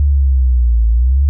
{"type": "linear two-way sweep", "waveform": "sine", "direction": "down then up", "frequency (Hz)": [72.6, 55, 72.6], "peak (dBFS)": -8, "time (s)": [0, 1.29], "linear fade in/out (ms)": 0, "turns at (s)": 0.88, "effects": []}